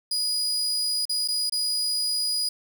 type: tone with dropouts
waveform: 35% pulse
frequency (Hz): 4922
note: D#8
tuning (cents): -20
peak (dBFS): -22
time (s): 0.11-2.49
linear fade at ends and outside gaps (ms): 5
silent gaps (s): 1.054-1.094 / 1.277-1.284 / 1.497-1.522
effects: none